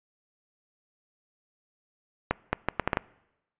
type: accelerating click train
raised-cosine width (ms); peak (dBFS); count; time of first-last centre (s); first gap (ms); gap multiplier
0.5; -8; 7; 2.31-2.971; 220; 0.71
effects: noise-tail reverb RT60 0.9 s tail -23 dB re dry + resampled to 8000 Hz